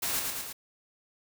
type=noise with echo; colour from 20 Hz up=white; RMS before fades=-31 dBFS; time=0.02-0.2 s; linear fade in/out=10 ms; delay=110 ms; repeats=3; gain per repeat=-3 dB; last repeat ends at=0.53 s; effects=none